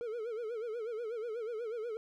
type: tone with vibrato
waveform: triangle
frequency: 455.3 Hz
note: A#4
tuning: 41 cents flat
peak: -34 dBFS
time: 0.01-1.97 s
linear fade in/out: 0 ms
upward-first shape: sine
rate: 8.2 Hz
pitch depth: 120 cents each way
effects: none